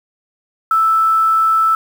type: tone with quantisation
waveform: sine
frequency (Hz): 1318.5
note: E6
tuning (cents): 0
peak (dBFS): -10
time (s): 0.71-1.75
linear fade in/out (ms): 2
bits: 6
effects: none